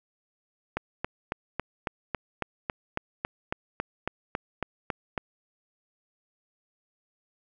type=click train; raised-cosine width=0.5 ms; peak=-13 dBFS; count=17; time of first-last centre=0.77-5.178 s; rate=3.63 Hz; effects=none